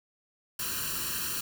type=noise with comb filter; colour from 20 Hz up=white; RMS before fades=-33 dBFS; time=0.59-1.41 s; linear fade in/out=5 ms; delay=0.7 ms; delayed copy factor=+0.85; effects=none